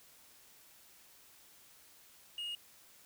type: tone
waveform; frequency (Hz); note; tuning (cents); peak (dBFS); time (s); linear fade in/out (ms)
sine; 2861; F7; +41; -35; 2.38-2.55; 2
effects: tanh soft clip ceiling -37 dBFS + white hiss -61 dBFS RMS until 3.05 s